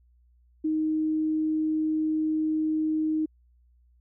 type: tone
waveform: sine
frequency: 312.1 Hz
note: D#4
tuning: 5 cents sharp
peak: -23 dBFS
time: 0.64-3.26 s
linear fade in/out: 10 ms
effects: added 60 Hz sine -58 dBFS peak until 4 s